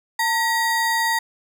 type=ring-modulated tone; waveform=square; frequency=1409 Hz; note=F6; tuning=15 cents sharp; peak=-16 dBFS; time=0.19-1.19 s; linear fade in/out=5 ms; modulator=502 Hz; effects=none